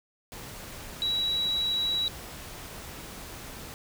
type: tone in noise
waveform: sine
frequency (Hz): 3896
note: B7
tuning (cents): -24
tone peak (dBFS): -25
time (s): 1.02-2.08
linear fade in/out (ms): 0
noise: pink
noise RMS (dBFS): -42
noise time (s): 0.32-3.74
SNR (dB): +14
effects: none